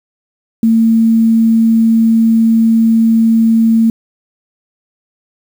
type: tone with quantisation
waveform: sine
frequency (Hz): 225.9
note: A3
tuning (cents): +46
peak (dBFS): -6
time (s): 0.63-3.9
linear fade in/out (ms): 2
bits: 6
effects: none